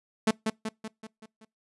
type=tone with echo; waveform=sawtooth; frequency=219.5 Hz; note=A3; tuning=4 cents flat; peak=-16 dBFS; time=0.27-0.31 s; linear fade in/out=5 ms; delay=190 ms; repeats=6; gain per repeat=-5 dB; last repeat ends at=1.45 s; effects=noise-tail reverb RT60 0.2 s tail -25 dB re dry + resampled to 24000 Hz